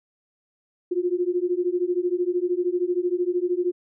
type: beating tone pair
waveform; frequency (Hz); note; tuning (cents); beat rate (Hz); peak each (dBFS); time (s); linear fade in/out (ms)
sine; 349.9 / 362.9; F4 / F#4; +3 / -34; 13; -24; 0.91-3.72; 10
effects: none